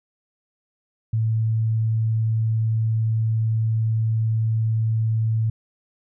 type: tone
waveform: sine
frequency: 111.4 Hz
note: A2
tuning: 22 cents sharp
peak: -18 dBFS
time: 1.13-5.5 s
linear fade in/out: 5 ms
effects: none